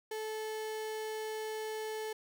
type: tone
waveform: 35% pulse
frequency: 435 Hz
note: A4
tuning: 20 cents flat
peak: -35 dBFS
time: 0.11-2.13 s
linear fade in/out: 5 ms
effects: none